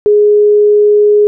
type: tone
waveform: sine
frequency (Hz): 416.6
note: G#4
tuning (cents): +5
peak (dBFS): -4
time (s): 0.06-1.27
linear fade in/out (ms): 0
effects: none